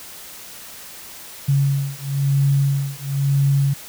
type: beating tone pair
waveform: sine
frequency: 138.59 / 139.59 Hz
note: C#3 / C#3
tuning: 0 / +12 cents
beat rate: 1 Hz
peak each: -19 dBFS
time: 1.48-3.74 s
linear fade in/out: 10 ms
effects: white hiss -38 dBFS RMS until 3.88 s